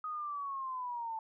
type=linear sweep; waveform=sine; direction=down; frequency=1257 to 880 Hz; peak=-36 dBFS; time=0.04-1.19 s; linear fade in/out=2 ms; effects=none